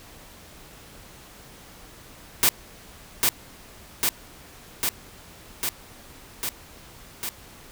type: noise with echo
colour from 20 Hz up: white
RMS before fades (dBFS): -18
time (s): 2.43-2.49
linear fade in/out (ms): 0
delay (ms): 800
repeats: 6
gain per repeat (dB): -2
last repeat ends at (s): 7.29
effects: pink hiss -47 dBFS RMS until 7.71 s